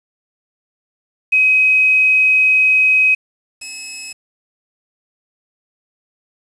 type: tone pair in turn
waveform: sine / 15% pulse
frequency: 2531 / 2581 Hz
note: D#7 / E7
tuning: +29 / -37 cents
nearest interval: unison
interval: 34 cents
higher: second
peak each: -9 / -21 dBFS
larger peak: first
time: 1.32-3.15 / 3.61-4.13 s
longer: first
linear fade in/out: 10 ms
effects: resampled to 24000 Hz + 7-bit